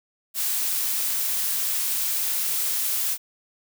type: noise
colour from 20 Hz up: blue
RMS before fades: -25 dBFS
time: 0.34-3.18 s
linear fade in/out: 50 ms
effects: none